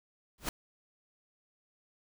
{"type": "noise with exponential growth", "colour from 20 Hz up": "pink", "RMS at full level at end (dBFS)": -28, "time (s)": [0.38, 0.49], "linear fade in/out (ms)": 2, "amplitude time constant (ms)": 22, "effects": []}